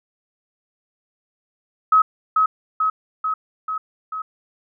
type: tone with echo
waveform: sine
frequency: 1278 Hz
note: D#6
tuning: 46 cents sharp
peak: -10 dBFS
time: 1.92-2.02 s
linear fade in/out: 5 ms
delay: 440 ms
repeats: 5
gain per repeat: -3 dB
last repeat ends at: 4.22 s
effects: none